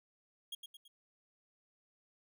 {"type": "tone with echo", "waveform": "45% pulse", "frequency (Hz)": 3275, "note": "G#7", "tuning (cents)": -25, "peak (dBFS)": -40, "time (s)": [0.52, 0.55], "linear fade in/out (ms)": 5, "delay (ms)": 110, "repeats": 3, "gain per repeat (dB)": -6, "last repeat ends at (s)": 0.88, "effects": []}